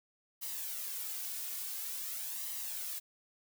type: noise with flanger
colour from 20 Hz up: blue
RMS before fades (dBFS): -40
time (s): 0.41-3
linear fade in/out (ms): 20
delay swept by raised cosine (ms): 1 to 2.8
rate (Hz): 0.48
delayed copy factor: +0.6
effects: none